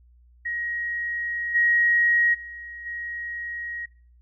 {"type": "tone with level steps", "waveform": "sine", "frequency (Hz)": 1891, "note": "A#6", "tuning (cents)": 24, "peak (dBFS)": [-26, -17, -36, -30], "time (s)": [0.45, 3.86], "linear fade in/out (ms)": 10, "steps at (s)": [1.54, 2.33, 2.85], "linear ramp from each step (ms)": 20, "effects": ["noise-tail reverb RT60 0.4 s tail -22 dB re dry", "added 60 Hz sine -52 dBFS peak until 4.21 s"]}